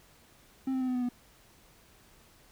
triangle tone with pitch steps, 264.6 / 260.5 / 256.5 / 252.5 / 248.6 / 244.8 Hz, C4 / C4 / C4 / B3 / B3 / B3, +20 / -7 / -34 / +39 / +12 / -15 cents, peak -26 dBFS, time 0.67-1.09 s, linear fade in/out 5 ms, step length 70 ms, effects pink hiss -60 dBFS RMS until 2.51 s

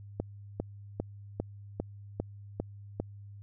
click train, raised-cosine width 2 ms, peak -18 dBFS, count 8, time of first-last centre 0.2-3 s, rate 2.5 Hz, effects added 101 Hz sine -45 dBFS peak until 3.42 s

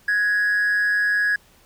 triangle tone with amplitude modulation, 1667 Hz, G#6, 6 cents sharp, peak -12 dBFS, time 0.08-1.36 s, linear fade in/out 5 ms, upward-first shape sine, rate 195 Hz, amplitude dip 55%, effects tanh soft clip ceiling -12 dBFS + pink hiss -55 dBFS RMS until 1.65 s

